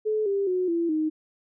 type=tone with pitch steps; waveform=sine; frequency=430.3 / 396.9 / 366 / 337.6 / 311.4 Hz; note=A4 / G4 / F#4 / E4 / D#4; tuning=-39 / +22 / -19 / +41 / +2 cents; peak=-22 dBFS; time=0.05-1.1 s; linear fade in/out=20 ms; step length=210 ms; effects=none